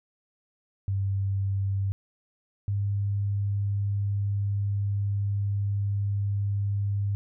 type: tone pair in turn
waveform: sine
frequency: 98 / 100.7 Hz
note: G2 / G2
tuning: 0 / +47 cents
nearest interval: unison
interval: 47 cents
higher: second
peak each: -24 dBFS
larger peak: neither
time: 0.88-1.92 / 2.68-7.15 s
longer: second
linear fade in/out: 0 ms
effects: none